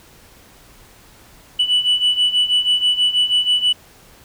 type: beating tone pair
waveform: sine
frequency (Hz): 2961 / 2967.2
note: F#7 / F#7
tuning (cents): +1 / +4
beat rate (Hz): 6.2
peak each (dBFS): -17 / -14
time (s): 1.59-3.73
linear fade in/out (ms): 10
effects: tanh soft clip ceiling -10 dBFS + pink hiss -47 dBFS RMS until 4.24 s